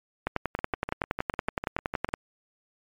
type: two click trains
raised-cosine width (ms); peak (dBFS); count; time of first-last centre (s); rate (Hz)
0.5; -11 / -16; 21 / 11; 0.27-2.139 / 0.59-2.089; 10.7 / 6.67
effects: MP3 96 kbps